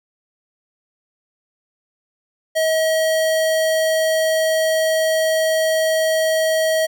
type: tone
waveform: square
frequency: 638 Hz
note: D#5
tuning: 43 cents sharp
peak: -16 dBFS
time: 2.55-6.87 s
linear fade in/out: 20 ms
effects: none